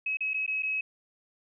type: tone with dropouts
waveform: sine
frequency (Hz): 2560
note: D#7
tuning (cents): +49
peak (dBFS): -27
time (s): 0.06-0.81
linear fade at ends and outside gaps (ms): 5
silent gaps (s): 0.171-0.206 / 0.335-0.342 / 0.464-0.477 / 0.624-0.631
effects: none